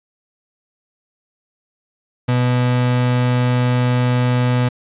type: tone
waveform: 35% pulse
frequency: 124 Hz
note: B2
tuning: 7 cents sharp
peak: -12 dBFS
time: 2.28-4.69 s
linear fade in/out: 10 ms
effects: resampled to 8000 Hz + 9-bit